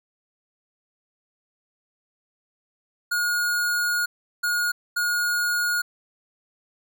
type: tone bursts at uneven times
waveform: square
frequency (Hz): 1438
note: F#6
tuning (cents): -50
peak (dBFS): -22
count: 3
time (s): 3.11-4.06 / 4.43-4.72 / 4.96-5.82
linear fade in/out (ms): 10
effects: none